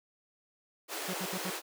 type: high-pass noise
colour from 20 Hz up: pink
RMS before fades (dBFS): -38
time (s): 0.88-1.62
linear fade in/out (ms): 50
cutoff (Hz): 320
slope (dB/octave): 48
type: tone bursts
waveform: sawtooth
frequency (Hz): 185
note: F#3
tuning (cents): 0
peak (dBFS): -31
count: 4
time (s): 1.08-1.504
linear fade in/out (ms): 10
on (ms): 58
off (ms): 64
effects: none